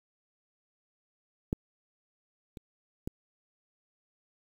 clicks, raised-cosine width 3 ms, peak -15 / -30 / -21 dBFS, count 3, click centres 1.529 / 2.572 / 3.075 s, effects 8-bit

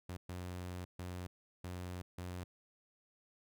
sawtooth tone bursts at uneven times, 90 Hz, F#2, 47 cents flat, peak -38 dBFS, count 5, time 0.09-0.17 / 0.29-0.85 / 0.99-1.27 / 1.64-2.02 / 2.18-2.44 s, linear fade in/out 5 ms, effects none

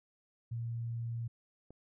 sine tone, 116.54 Hz, A#2, in tune, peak -35 dBFS, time 0.51-1.28 s, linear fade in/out 10 ms
click, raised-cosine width 2 ms, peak -39 dBFS, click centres 1.706 s
effects none

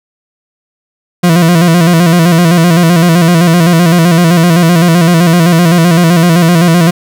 40% pulse tone with vibrato, 170 Hz, F3, 46 cents flat, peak -3 dBFS, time 1.23-6.91 s, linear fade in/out 10 ms, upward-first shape square, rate 7.8 Hz, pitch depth 67 cents each way, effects none

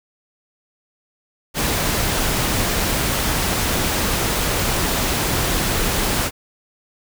pink noise, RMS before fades -20 dBFS, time 1.54-6.31 s, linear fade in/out 50 ms, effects none

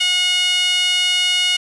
sawtooth tone with high-pass filter, 725 Hz, F#5, 35 cents flat, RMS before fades -17 dBFS, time 0-1.57 s, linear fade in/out 10 ms, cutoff 2700 Hz, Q 5.5, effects resampled to 24000 Hz + 7-bit

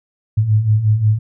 sine beating tone pair, 103.83 / 109.43 Hz, G#2 / A2, 0 / -9 cents, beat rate 5.6 Hz, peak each -18 / -12 dBFS, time 0.37-1.19 s, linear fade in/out 10 ms, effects none

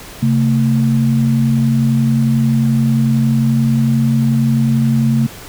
sine tone pair together, 133.85 / 225.1 Hz, C3 / A3, +40 / +40 cents, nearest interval major sixth, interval 900 cents, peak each -13 dBFS, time 0.22-5.27 s, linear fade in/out 10 ms, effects pink hiss -34 dBFS RMS until 5.48 s

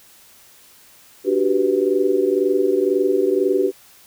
sine chord, G major seventh, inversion second, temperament equal, 293.7 / 370 / 392 / 493.9 Hz, D4 / F#4 / G4 / B4, 0 / 0 / 0 / 0 cents, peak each -24 / -20 / -18 / -23 dBFS, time 1.24-3.72 s, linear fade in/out 50 ms, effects white hiss -49 dBFS RMS until 4.06 s

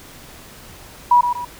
sine tone with echo, 971 Hz, B5, 30 cents flat, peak -8 dBFS, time 1.11-1.21 s, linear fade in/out 5 ms, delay 120 ms, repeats 2, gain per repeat -8 dB, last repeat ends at 1.45 s, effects pink hiss -41 dBFS RMS until 1.59 s

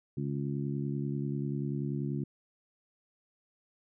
harmonic tone, 70.3 Hz, C#2, 25 cents sharp, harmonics 2 / 3 / 4 / 5, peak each -33 / -37 / -39 / -41 dBFS, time 0.17-2.24 s, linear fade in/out 5 ms, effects none

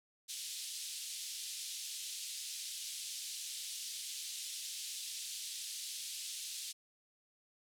pink band-pass noise, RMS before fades -44 dBFS, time 0.28-6.73 s, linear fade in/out 20 ms, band 3300 to 11000 Hz, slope 24 dB/octave, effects none

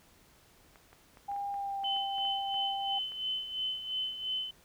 clicks, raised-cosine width 0.5 ms, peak -38 dBFS, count 12, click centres 0.758 / 0.93 / 1.172 / 1.316 / 1.363 / 1.542 / 1.836 / 1.965 / 2.183 / 2.252 / 2.543 / 3.12 s
sine tone with pitch glide, 804 to 788.4 Hz, G5 to G5, +44 to +10 cents, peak -33 dBFS, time 1.28-2.99 s, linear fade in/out 10 ms, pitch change -34 cents, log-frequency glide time 1.5-1.82 s
sine tone with tremolo, 3041 Hz, F#7, 47 cents sharp, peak -30 dBFS, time 1.84-4.51 s, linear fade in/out 5 ms, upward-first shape sine, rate 2.9 Hz, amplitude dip 65%
effects pink hiss -62 dBFS RMS until 4.64 s

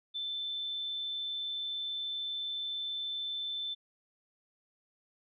sine tone, 3533 Hz, A7, 6 cents sharp, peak -34 dBFS, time 0.14-3.75 s, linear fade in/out 20 ms, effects none

